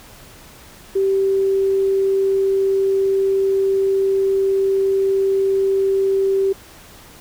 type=tone; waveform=sine; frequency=388.6 Hz; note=G4; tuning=15 cents flat; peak=-14 dBFS; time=0.95-6.53 s; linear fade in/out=10 ms; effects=pink hiss -43 dBFS RMS until 7.2 s